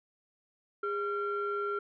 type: tone pair together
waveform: sine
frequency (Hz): 407.2 / 1373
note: G#4 / F6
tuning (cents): -34 / -30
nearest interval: octave + major sixth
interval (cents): 2104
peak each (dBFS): -32 / -32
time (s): 0.83-1.79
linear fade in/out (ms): 5
effects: tanh soft clip ceiling -25 dBFS